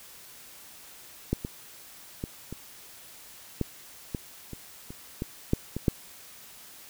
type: clicks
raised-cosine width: 3 ms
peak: -12 / -19 / -18 / -23 / -13 / -17 / -25 / -27 / -17 / -9 / -18 / -8 dBFS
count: 12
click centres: 1.33 / 1.449 / 2.239 / 2.526 / 3.613 / 4.148 / 4.533 / 4.905 / 5.221 / 5.534 / 5.766 / 5.882 s
effects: white hiss -49 dBFS RMS until 6.89 s